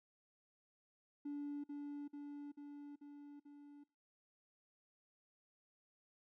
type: tone with echo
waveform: triangle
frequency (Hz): 288.8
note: D4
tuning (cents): -29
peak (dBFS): -38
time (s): 1.25-1.64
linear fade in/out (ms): 10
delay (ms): 440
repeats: 5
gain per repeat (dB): -3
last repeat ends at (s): 3.84
effects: noise-tail reverb RT60 0.4 s tail -26 dB re dry + tanh soft clip ceiling -38 dBFS